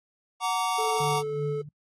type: chord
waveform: square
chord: Gb augmented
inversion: none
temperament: just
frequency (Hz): 740 / 925 / 1156.2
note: Gb5 / Bb5 / D6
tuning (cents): 0 / -14 / -27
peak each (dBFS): -30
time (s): 0.4-1.23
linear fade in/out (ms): 50
type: tone with pitch glide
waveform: triangle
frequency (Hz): 440 to 434.2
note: A4 to A4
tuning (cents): 0 to -23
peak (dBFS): -26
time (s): 0.78-1.62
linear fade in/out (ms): 10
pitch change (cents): -23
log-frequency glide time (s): 0.94-1.3
type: tone with tremolo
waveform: sine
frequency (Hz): 148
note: D3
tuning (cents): +14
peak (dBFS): -28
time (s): 1-1.69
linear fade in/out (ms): 5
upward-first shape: sine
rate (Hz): 2.7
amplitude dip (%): 75
effects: noise-tail reverb RT60 0.1 s tail -25 dB re dry + AAC 32 kbps